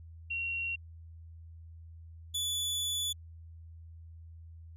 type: tone pair in turn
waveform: sine / sawtooth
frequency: 2742 / 3455 Hz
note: F7 / A7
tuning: -32 / -32 cents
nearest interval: major third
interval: 400 cents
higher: second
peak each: -32 / -28 dBFS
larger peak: second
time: 0.3-0.76 / 2.34-3.13 s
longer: second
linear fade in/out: 10 ms
effects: added 82 Hz sine -47 dBFS peak until 4.76 s + resampled to 32000 Hz